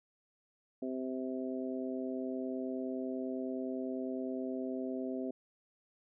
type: harmonic tone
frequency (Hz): 129.8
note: C3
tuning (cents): -13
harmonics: 2 / 3 / 4 / 5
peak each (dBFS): -37 / -41 / -45 / -44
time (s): 0.82-5.31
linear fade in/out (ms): 5
effects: none